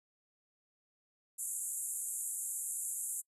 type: band-pass noise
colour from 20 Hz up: pink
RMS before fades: -39 dBFS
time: 1.38-3.22 s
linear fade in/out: 20 ms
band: 7100 to 12000 Hz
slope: 96 dB/octave
effects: noise-tail reverb RT60 0.1 s tail -26 dB re dry